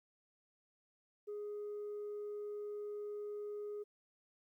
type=tone; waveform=sine; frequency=415.3 Hz; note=G#4; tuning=in tune; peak=-39 dBFS; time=1.27-3.84 s; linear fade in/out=20 ms; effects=tanh soft clip ceiling -39 dBFS + 13-bit